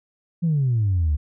sine exponential sweep, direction down, 174.6 to 70 Hz, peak -16 dBFS, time 0.42-1.17 s, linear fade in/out 20 ms, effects tanh soft clip ceiling -14 dBFS

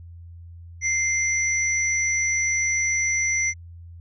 sine tone pair together, 2093 / 5920 Hz, C7 / F#8, 0 / 0 cents, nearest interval octave + tritone, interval 1800 cents, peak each -22 / -24 dBFS, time 0.81-3.54 s, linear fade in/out 50 ms, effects added 85 Hz sine -39 dBFS peak until 4 s

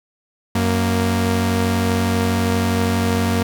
sawtooth tone pair together, 92.5 / 232.9 Hz, F#2 / A#3, 0 / -1 cents, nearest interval octave + major third, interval 1599 cents, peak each -15 dBFS, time 0.55-3.43 s, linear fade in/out 5 ms, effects none

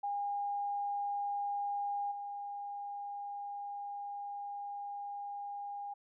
sine tone with level steps, 811 Hz, G#5, 41 cents flat, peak -33 / -39 dBFS, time 0.03-5.94 s, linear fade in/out 10 ms, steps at 2.11 s, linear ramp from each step 10 ms, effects none

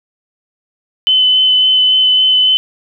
sine tone with vibrato, 3032 Hz, F#7, 42 cents sharp, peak -7 dBFS, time 1.07-2.57 s, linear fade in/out 0 ms, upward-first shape sine, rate 3.6 Hz, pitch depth 9 cents each way, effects none

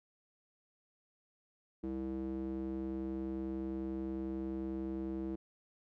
square tone with band-pass filter, 65.6 Hz, C2, 5 cents sharp, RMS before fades -39 dBFS, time 1.83-5.36 s, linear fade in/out 10 ms, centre 300 Hz, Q 3.8, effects none

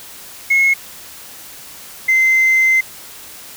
sine tone pair in turn, 2172 / 2072 Hz, C#7 / C7, -36 / -17 cents, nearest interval minor second, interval 81 cents, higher first, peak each -8 dBFS, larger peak neither, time 0.5-0.74 / 2.08-2.81 s, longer second, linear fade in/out 10 ms, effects tanh soft clip ceiling -7 dBFS + white hiss -36 dBFS RMS until 3.56 s

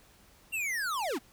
square linear sweep, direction down, 2794 to 209.1 Hz, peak -31 dBFS, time 0.52-1.19 s, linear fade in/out 20 ms, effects pink hiss -60 dBFS RMS until 1.32 s

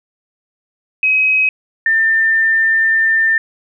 sine tone pair in turn, 2539 / 1795.3 Hz, D#7 / A6, +34 / +34 cents, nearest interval tritone, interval 600 cents, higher first, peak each -10 dBFS, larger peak neither, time 1.03-1.49 / 1.86-3.38 s, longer second, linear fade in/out 2 ms, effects none

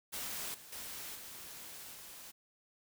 white noise with level steps, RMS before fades -41 / -54 / -45 / -49 / -51 dBFS, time 0.12-2.32 s, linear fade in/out 20 ms, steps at 0.54 / 0.72 / 1.15 / 1.93 s, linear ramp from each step 5 ms, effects none

